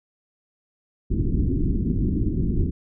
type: low-pass noise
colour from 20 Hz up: pink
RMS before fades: -22 dBFS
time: 1.1-2.71 s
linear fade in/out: 10 ms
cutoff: 350 Hz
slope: 48 dB/octave
effects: none